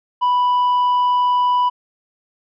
sine tone with tanh clipping, 987.8 Hz, B5, in tune, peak -14 dBFS, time 0.21-1.7 s, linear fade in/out 20 ms, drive 3 dB, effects none

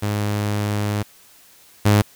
sawtooth tone pair in turn, 103.83 / 103.83 Hz, G#2 / G#2, 0 / 0 cents, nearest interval unison, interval 0 cents, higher neither, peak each -16 / -8 dBFS, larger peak second, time 0.02-1.03 / 1.85-2.02 s, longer first, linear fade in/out 10 ms, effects white hiss -50 dBFS RMS until 2.15 s

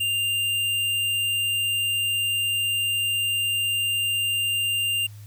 sine tone with hard clipping, 2794 Hz, F7, in tune, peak -23 dBFS, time 0-5.07 s, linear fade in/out 10 ms, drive 14 dB, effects added 104 Hz sine -39 dBFS peak until 5.26 s + white hiss -54 dBFS RMS until 5.26 s

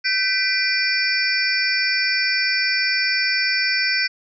sine tone cluster, 1536 / 1991 / 2389 / 4615 / 5300 Hz, G6 / B6 / D7 / D8 / E8, -36 / +14 / +29 / -31 / +9 cents, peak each -24 dBFS, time 0.04-4.08 s, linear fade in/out 20 ms, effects none

